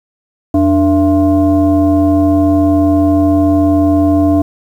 sine tone with frequency modulation, 293.5 Hz, D4, 1 cent flat, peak -7 dBFS, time 0.54-4.42 s, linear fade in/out 5 ms, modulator 380 Hz, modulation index 0.84, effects 7-bit

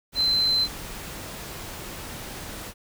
sine tone in noise, 4078 Hz, C8, 45 cents flat, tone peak -19 dBFS, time 0.15-0.68 s, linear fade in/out 50 ms, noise pink, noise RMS -37 dBFS, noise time 0.12-2.74 s, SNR +15 dB, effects none

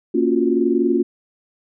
sine chord, Gb major seventh, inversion first, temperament equal, 233.1 / 277.2 / 349.2 / 370 Hz, Bb3 / Db4 / F4 / Gb4, 0 / 0 / 0 / 0 cents, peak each -21 / -20 / -18 / -23 dBFS, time 0.14-1.03 s, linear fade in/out 10 ms, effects none

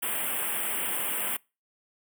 white band-stop noise, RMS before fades -30 dBFS, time 0.02-1.37 s, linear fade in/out 10 ms, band 3300 to 8100 Hz, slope 96 dB/octave, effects noise-tail reverb RT60 0.3 s tail -26 dB re dry + high-pass 200 Hz 12 dB/octave

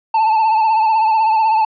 triangle tone with vibrato, 880 Hz, A5, in tune, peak -9 dBFS, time 0.14-1.65 s, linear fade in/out 5 ms, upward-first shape triangle, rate 16 Hz, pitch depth 61 cents each way, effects resampled to 11025 Hz

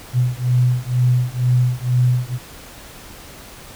sine beating tone pair, 123.47 / 125.57 Hz, B2 / B2, 0 / +29 cents, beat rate 2.1 Hz, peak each -17 dBFS, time 0.13-2.39 s, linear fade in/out 50 ms, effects pink hiss -39 dBFS RMS until 3.75 s

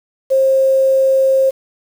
sine tone with quantisation, 533 Hz, C5, 32 cents sharp, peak -9 dBFS, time 0.3-1.51 s, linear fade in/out 20 ms, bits 6, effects none

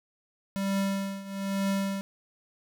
square tone with tremolo, 196 Hz, G3, in tune, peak -25 dBFS, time 0.56-2.01 s, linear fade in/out 0 ms, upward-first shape triangle, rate 1.1 Hz, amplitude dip 85%, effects none

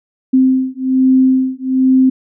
sine beating tone pair, 260 / 261.2 Hz, C4 / C4, -11 / -3 cents, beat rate 1.2 Hz, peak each -12 dBFS, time 0.33-2.1 s, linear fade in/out 10 ms, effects none

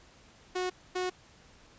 sawtooth tone bursts at uneven times, 365.7 Hz, F#4, 20 cents flat, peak -26 dBFS, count 2, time 0.55-0.7 / 0.95-1.1 s, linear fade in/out 10 ms, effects pink hiss -58 dBFS RMS until 1.78 s + resampled to 16000 Hz

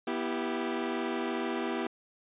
sawtooth chord, E minor, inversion second, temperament equal with one note detuned, 243.8 / 329.6 / 392 Hz, B3 / E4 / G4, -22 / 0 / 0 cents, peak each -31 dBFS, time 0.07-1.87 s, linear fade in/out 5 ms, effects resampled to 8000 Hz

